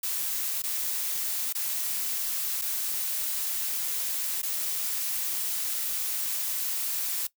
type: noise with dropouts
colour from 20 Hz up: blue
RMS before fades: -30 dBFS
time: 0.03-7.27 s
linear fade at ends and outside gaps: 5 ms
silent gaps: 0.621-0.636 / 1.527-1.549 / 2.615-2.619 / 4.417-4.429 s
effects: noise-tail reverb RT60 0.1 s tail -19 dB re dry